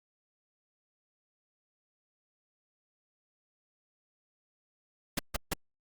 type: noise bursts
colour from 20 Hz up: pink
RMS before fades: -30 dBFS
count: 3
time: 5.17-5.536 s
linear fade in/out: 5 ms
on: 22 ms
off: 150 ms
effects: Opus 48 kbps